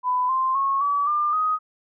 sine tone with pitch steps, 1000 / 1046.1 / 1094.3 / 1144.7 / 1197.5 / 1252.7 Hz, B5 / C6 / C#6 / D6 / D6 / D#6, +21 / -1 / -23 / -45 / +33 / +11 cents, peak -19 dBFS, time 0.03-1.59 s, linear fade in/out 50 ms, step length 260 ms, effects none

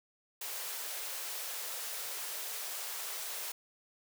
white high-pass noise, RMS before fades -40 dBFS, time 0.41-3.52 s, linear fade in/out 5 ms, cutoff 400 Hz, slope 48 dB/octave, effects none

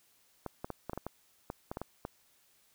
clicks, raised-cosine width 1 ms, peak -23 dBFS, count 12, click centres 0.463 / 0.645 / 0.703 / 0.896 / 0.933 / 0.976 / 1.066 / 1.501 / 1.715 / 1.771 / 1.816 / 2.051 s, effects white hiss -68 dBFS RMS until 2.74 s

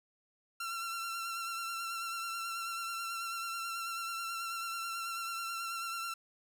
sawtooth tone with vibrato, 1359 Hz, F6, 48 cents flat, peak -33 dBFS, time 0.6-6.14 s, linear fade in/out 5 ms, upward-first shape sine, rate 9.2 Hz, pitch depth 27 cents each way, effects none

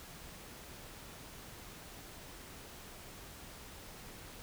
silence, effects pink hiss -51 dBFS RMS until 4.42 s

